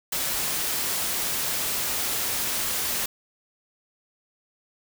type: noise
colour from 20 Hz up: white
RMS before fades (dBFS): -27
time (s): 0.12-3.06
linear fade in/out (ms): 5
effects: none